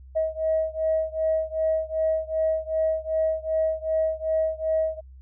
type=beating tone pair; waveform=sine; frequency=635 / 637.6 Hz; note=D#5 / D#5; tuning=+35 / +42 cents; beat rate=2.6 Hz; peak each=-24 / -25 dBFS; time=0.15-5.01 s; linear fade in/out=20 ms; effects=tanh soft clip ceiling -14 dBFS + added 65 Hz sine -43 dBFS peak until 5.21 s